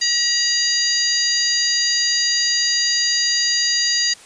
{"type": "harmonic tone with a mistuned harmonic", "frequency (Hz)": 954, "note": "A#5", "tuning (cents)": 40, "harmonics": [2, 3, 4, 5, 6, 7], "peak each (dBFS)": [-24, -29, -28, -18, -29, -23], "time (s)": [0.01, 4.14], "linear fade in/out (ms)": 10, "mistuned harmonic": 6, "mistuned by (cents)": 89, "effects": ["white hiss -44 dBFS RMS until 4.25 s", "resampled to 22050 Hz"]}